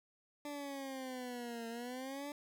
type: exponential two-way sweep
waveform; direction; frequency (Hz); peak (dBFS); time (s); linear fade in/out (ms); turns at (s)
20% pulse; down then up; 293.7 to 228.3 to 293.7; -37; 0.45-2.32; 2; 1.68
effects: none